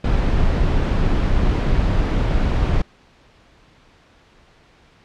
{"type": "noise", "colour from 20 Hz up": "brown", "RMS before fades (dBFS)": -17, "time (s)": [0.04, 2.82], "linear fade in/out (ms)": 5, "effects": ["pink hiss -52 dBFS RMS until 5.04 s", "low-pass 4000 Hz 12 dB/octave"]}